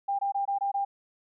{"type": "tone bursts", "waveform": "sine", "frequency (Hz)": 797, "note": "G5", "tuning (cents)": 28, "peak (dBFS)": -25, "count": 6, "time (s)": [0.08, 0.85], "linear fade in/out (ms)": 10, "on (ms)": 110, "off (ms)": 22, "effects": []}